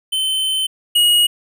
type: tone pair in turn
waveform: square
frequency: 3071 / 2892 Hz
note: G7 / F#7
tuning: -36 / -40 cents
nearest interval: minor second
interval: 104 cents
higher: first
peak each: -17 / -11 dBFS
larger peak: second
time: 0.12-0.67 / 0.95-1.27 s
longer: first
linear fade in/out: 10 ms
effects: none